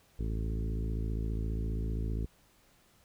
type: harmonic tone with a mistuned harmonic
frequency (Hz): 55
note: A1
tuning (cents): 0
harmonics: 1 / 2 / 3 / 4 / 5 / 6 / 7 / 8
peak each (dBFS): -32 / -38 / -42 / -44 / -46 / -48 / -49 / -50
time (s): 0.19-2.26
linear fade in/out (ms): 5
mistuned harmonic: 1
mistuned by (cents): +30
effects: pink hiss -65 dBFS RMS until 3.04 s